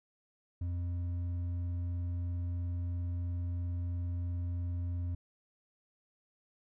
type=tone with hard clipping; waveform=sine; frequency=87.7 Hz; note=F2; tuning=8 cents sharp; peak=-34 dBFS; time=0.61-5.15 s; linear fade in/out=5 ms; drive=4 dB; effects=none